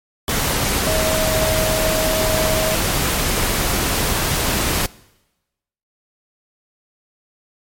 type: tone in noise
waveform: sine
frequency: 633 Hz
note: D#5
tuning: 30 cents sharp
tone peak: -20 dBFS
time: 0.87-2.75 s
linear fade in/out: 2 ms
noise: pink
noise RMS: -19 dBFS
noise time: 0.28-4.86 s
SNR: -4 dB
effects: noise-tail reverb RT60 1.0 s tail -22 dB re dry + MP3 64 kbps